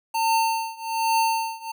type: tone with tremolo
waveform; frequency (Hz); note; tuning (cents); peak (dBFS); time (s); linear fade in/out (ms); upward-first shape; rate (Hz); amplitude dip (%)
square; 900; A5; +39; -18; 0.14-1.72; 10; triangle; 1.2; 95
effects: none